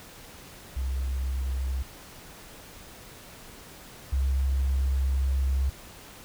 sine tone pair in turn, 65.41 / 66.94 Hz, C2 / C2, 0 / +40 cents, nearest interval unison, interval 40 cents, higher second, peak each -26 / -22 dBFS, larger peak second, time 0.76-1.83 / 4.12-5.7 s, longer second, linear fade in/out 10 ms, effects pink hiss -47 dBFS RMS until 6.24 s

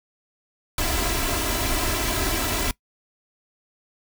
pink noise with comb filter, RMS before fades -24 dBFS, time 0.78-2.71 s, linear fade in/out 2 ms, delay 3 ms, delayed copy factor +0.75, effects noise-tail reverb RT60 0.1 s tail -21 dB re dry

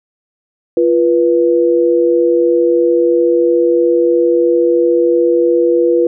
sine tone pair together, 345.2 / 488.2 Hz, F4 / B4, -20 / -20 cents, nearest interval tritone, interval 600 cents, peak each -11 dBFS, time 0.77-6.07 s, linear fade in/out 2 ms, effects none

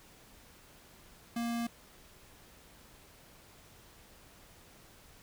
square tone, 234.4 Hz, A#3, 10 cents sharp, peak -33 dBFS, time 1.36-1.67 s, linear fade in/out 5 ms, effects pink hiss -58 dBFS RMS until 5.22 s

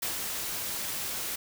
white noise with ADSR envelope, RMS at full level -31 dBFS, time 0.02-1.36 s, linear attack 8 ms, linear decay 110 ms, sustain -3 dB, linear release 6 ms, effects none

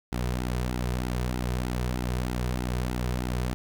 sawtooth tone with flanger, 61.74 Hz, B1, in tune, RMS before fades -29 dBFS, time 0.12-3.54 s, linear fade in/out 0 ms, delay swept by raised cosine 1.7 to 3.7 ms, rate 3.2 Hz, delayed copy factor -0.6, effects none

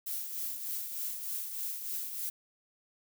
violet noise with tremolo, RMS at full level -35 dBFS, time 0.06-2.3 s, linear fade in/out 10 ms, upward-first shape triangle, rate 3.3 Hz, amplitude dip 55%, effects none

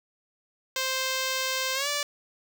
5% pulse tone with pitch glide, 523.3 to 580.6 Hz, C5 to D5, 0 to -20 cents, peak -15 dBFS, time 0.76-2.03 s, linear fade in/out 2 ms, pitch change +180 cents, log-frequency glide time 1.74-1.88 s, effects none

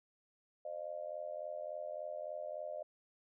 sine tone with amplitude modulation, 606 Hz, D#5, 46 cents flat, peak -36 dBFS, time 0.65-2.83 s, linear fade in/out 5 ms, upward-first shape sine, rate 83.5 Hz, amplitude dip 95%, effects none

